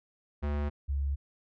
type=tone pair in turn; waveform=square / sine; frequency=72.9 / 69.74 Hz; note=D2 / C#2; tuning=-12 / +11 cents; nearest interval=minor second; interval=77 cents; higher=first; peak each=-29 / -27 dBFS; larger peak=second; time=0.42-0.7 / 0.88-1.16 s; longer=neither; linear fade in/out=20 ms; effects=low-pass 2000 Hz 12 dB/octave + MP3 96 kbps